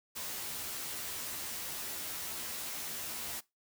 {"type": "noise with comb filter", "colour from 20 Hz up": "white", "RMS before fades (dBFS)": -40, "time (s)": [0.15, 3.41], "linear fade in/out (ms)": 20, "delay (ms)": 13, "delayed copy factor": 1, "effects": ["noise-tail reverb RT60 0.2 s tail -20 dB re dry"]}